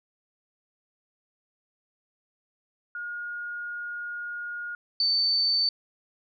sine tone pair in turn, 1431 / 4543 Hz, F6 / C#8, +42 / +42 cents, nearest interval octave + minor sixth, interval 2000 cents, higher second, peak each -32 / -21 dBFS, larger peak second, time 2.95-4.75 / 5-5.69 s, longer first, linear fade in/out 2 ms, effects none

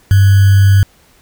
sine tone with sample-and-hold, 98 Hz, G2, in tune, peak -4 dBFS, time 0.11-0.83 s, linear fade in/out 0 ms, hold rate 1575 Hz, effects pink hiss -49 dBFS RMS until 1.21 s

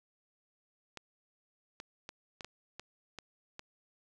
clicks, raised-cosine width 0.2 ms, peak -26 dBFS, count 8, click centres 0.973 / 1.801 / 2.091 / 2.408 / 2.446 / 2.796 / 3.187 / 3.594 s, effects none

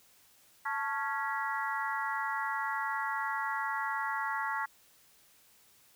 harmonic tone with a mistuned harmonic, 277.2 Hz, C#4, in tune, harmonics 3 / 4 / 5 / 6 / 7, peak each -36 / -37 / -38 / -39 / -39 dBFS, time 0.65-4.66 s, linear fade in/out 10 ms, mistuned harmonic 3, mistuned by +96 cents, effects white hiss -63 dBFS RMS until 5.95 s

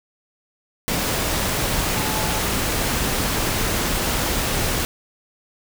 sine tone in noise, 863 Hz, A5, 34 cents flat, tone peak -30 dBFS, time 1.96-2.4 s, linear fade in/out 0 ms, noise pink, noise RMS -22 dBFS, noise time 0.88-4.85 s, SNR -11 dB, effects none

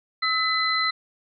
sine tone cluster, 1296 / 2006 / 4067 Hz, E6 / B6 / C8, -30 / +26 / -50 cents, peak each -25 dBFS, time 0.22-0.91 s, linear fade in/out 10 ms, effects none

